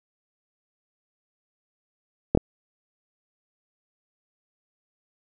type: clicks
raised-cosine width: 2 ms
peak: -4 dBFS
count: 2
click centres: 2.35 / 2.374 s
effects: none